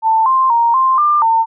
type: tone with pitch steps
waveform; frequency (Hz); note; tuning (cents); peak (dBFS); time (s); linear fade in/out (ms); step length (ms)
sine; 889 / 1049 / 933 / 1049 / 1194 / 904; A5 / C6 / A#5 / C6 / D6 / A5; +18 / +4 / +1 / +4 / +28 / +47; -9; 0.02-1.46; 50; 240
effects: none